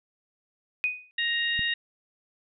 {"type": "tone with exponential decay", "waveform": "sine", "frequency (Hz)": 2489, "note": "D#7", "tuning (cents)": 0, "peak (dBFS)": -20, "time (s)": [0.84, 1.11], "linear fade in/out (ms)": 0, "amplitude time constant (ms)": 58}
{"type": "harmonic tone", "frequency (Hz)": 935, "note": "A#5", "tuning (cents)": 5, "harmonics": [2, 3, 4], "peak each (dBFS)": [-27, -30, -31], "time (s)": [1.18, 1.74], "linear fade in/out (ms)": 5}
{"type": "click", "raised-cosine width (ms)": 5, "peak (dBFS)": -25, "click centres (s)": 1.593}
{"effects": []}